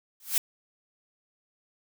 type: noise with exponential growth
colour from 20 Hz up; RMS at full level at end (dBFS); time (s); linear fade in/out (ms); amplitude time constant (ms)
blue; -20; 0.2-0.38; 2; 39
effects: none